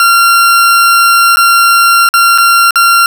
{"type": "tone with dropouts", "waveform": "40% pulse", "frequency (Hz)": 1377, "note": "F6", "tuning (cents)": -25, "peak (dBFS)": -3, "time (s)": [0, 3.06], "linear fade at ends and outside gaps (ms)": 1, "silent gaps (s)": [[1.36, 1.37], [2.089, 2.139], [2.378, 2.383], [2.708, 2.757]], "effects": []}